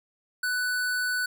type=tone; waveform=square; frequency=1491 Hz; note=F#6; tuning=13 cents sharp; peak=-26 dBFS; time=0.43-1.26 s; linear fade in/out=5 ms; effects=none